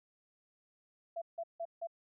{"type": "tone bursts", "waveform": "sine", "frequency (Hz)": 672, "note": "E5", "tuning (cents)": 33, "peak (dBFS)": -36, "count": 4, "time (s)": [1.16, 1.872], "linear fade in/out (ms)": 10, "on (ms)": 58, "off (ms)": 160, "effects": []}